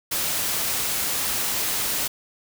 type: noise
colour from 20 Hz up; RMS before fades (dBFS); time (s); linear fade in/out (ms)
white; -25; 0.11-2.08; 10
effects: none